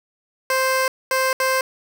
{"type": "tone bursts at uneven times", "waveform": "15% pulse", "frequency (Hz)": 523.3, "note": "C5", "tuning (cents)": 0, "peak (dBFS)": -11, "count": 3, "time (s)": [[0.5, 0.88], [1.11, 1.33], [1.4, 1.61]], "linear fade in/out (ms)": 2, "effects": []}